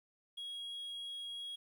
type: tone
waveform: triangle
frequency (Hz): 3301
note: G#7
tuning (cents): -11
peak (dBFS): -40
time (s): 0.37-1.56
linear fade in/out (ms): 10
effects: 12-bit